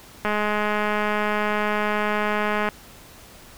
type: click train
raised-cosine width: 0.5 ms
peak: -9 dBFS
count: 513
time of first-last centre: 0.25-2.688 s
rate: 210 Hz
effects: pink hiss -46 dBFS RMS until 3.57 s